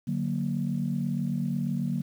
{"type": "chord", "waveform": "sine", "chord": "D augmented", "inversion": "none", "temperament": "equal", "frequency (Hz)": [146.83, 185, 233.1], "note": ["D3", "F#3", "A#3"], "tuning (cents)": [0, 0, 0], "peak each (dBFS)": -30, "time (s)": [0.07, 2.02], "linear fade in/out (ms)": 10, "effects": ["tanh soft clip ceiling -17 dBFS", "9-bit"]}